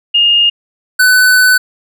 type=tone pair in turn; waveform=sine / square; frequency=2837 / 1502.8 Hz; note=F7 / F#6; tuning=+27 / +26 cents; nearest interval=major seventh; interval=1101 cents; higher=first; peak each=-6 dBFS; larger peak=neither; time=0.14-0.5 / 0.99-1.58 s; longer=second; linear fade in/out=10 ms; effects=none